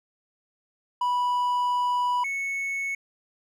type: tone pair in turn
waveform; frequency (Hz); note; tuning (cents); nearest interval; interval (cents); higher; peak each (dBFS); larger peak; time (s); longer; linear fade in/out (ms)
triangle; 983 / 2207; B5 / C#7; -8 / -8; octave + major second; 1400; second; -20 / -25; first; 1.01-2.24 / 2.24-2.95; first; 5
effects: none